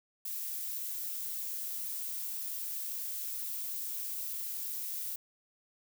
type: noise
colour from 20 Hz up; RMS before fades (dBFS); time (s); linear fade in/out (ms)
violet; -38; 0.25-5.16; 5
effects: none